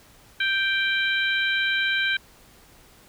harmonic tone, 784 Hz, G5, in tune, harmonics 2 / 3 / 4 / 5, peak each -23 / -27 / -29 / -31 dBFS, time 0.4-2.17 s, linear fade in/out 5 ms, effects pink hiss -53 dBFS RMS until 3.08 s

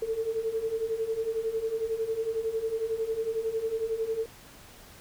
sine beating tone pair, 440 / 451 Hz, A4 / A4, 0 / +43 cents, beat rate 11 Hz, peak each -33 / -29 dBFS, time 0.02-4.26 s, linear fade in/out 5 ms, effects pink hiss -51 dBFS RMS until 5 s

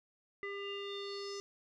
square tone with low-pass filter sweep, 400 Hz, G4, 35 cents sharp, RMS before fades -42 dBFS, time 0.43-1.4 s, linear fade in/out 0 ms, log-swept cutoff 2100 to 5800 Hz, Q 6.5, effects none

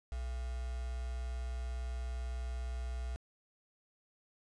sine tone with quantisation, 61.74 Hz, B1, in tune, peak -36 dBFS, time 0.12-3.16 s, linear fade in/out 0 ms, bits 8, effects resampled to 22050 Hz

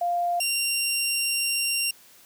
sine / 15% pulse tone pair in turn, 698.5 / 2767 Hz, F5 / F7, 0 / -17 cents, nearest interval 2 octaves, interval 2383 cents, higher second, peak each -22 / -16 dBFS, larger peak second, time 0.01-0.4 / 0.4-1.91 s, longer second, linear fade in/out 5 ms, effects white hiss -53 dBFS RMS until 2.25 s + high-pass 80 Hz 12 dB/octave

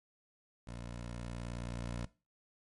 15% pulse tone with level ramp, 59 Hz, A#1, 22 cents sharp, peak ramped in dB -37 to -31 dBFS, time 0.67-2.06 s, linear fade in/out 5 ms, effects noise-tail reverb RT60 0.3 s tail -19 dB re dry + MP3 48 kbps

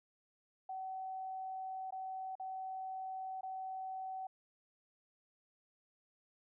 sine tone with dropouts, 758 Hz, F#5, 42 cents sharp, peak -40 dBFS, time 0.69-4.27 s, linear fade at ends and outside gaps 5 ms, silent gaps 1.907-1.923 / 2.354-2.397 / 3.41-3.431 s, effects none

